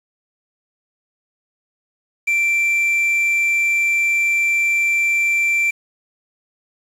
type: tone with quantisation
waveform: triangle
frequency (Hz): 2349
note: D7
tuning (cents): 0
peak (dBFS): -13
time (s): 2.27-5.71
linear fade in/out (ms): 10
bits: 6
effects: low-pass 12000 Hz 12 dB/octave